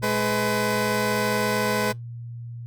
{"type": "tone pair together", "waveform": "15% pulse", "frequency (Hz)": [211.3, 501.3], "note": ["G#3", "B4"], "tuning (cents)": [30, 26], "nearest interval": "octave + minor third", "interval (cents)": 1496, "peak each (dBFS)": -18, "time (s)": [0.02, 1.93], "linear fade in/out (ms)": 20, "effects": ["added 118 Hz sine -33 dBFS peak until 2.66 s", "Opus 48 kbps"]}